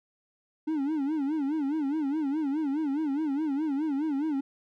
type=tone with vibrato; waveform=triangle; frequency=293.7 Hz; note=D4; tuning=in tune; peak=-24 dBFS; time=0.67-4.41 s; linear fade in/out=10 ms; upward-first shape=sine; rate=4.8 Hz; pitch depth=150 cents each way; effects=none